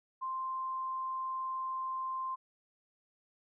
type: tone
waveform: sine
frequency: 1046.5 Hz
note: C6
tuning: in tune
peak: -34 dBFS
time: 0.21-2.36 s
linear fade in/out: 20 ms
effects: none